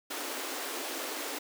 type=high-pass noise; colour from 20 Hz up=pink; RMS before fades=-37 dBFS; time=0.1-1.39 s; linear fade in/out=10 ms; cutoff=260 Hz; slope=96 dB/octave; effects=none